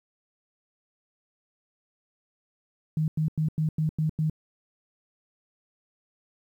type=tone bursts; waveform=sine; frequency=156 Hz; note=D#3; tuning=5 cents sharp; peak=-22 dBFS; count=7; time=2.97-4.298 s; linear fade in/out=2 ms; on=110 ms; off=93 ms; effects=10-bit